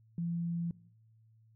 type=tone; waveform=sine; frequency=170 Hz; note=F3; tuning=46 cents flat; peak=-32 dBFS; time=0.18-0.71 s; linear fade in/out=2 ms; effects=noise-tail reverb RT60 0.7 s tail -21 dB re dry + added 111 Hz sine -61 dBFS peak until 1.55 s